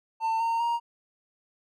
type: tone with pitch steps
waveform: triangle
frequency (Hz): 897 / 917.4 / 938.3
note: A5 / A#5 / A#5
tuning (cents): +33 / -28 / +11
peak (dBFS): -22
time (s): 0.2-0.8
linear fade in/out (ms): 50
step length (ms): 200
effects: none